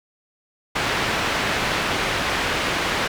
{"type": "low-pass noise", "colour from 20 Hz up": "white", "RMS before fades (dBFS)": -23, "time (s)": [0.75, 3.08], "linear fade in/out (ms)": 10, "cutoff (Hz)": 2500, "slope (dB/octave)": 12, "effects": []}